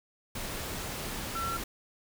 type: tone in noise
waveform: sine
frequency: 1351 Hz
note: E6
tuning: 42 cents sharp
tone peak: -32 dBFS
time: 1.35-1.57 s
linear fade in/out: 5 ms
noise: pink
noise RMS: -37 dBFS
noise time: 0.35-1.64 s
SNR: +2 dB
effects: none